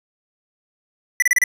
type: tone bursts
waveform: square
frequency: 1975.5 Hz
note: B6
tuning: in tune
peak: -13 dBFS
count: 5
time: 1.2-1.439 s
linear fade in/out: 2 ms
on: 23 ms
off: 31 ms
effects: resampled to 32000 Hz